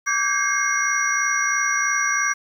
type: tone cluster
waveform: sine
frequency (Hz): 1156 / 1567 / 1630 / 2149 / 5790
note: D6 / G6 / G#6 / C7 / F#8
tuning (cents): -28 / -1 / -33 / +46 / -38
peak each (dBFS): -25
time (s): 0.06-2.34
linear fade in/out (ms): 20
effects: 8-bit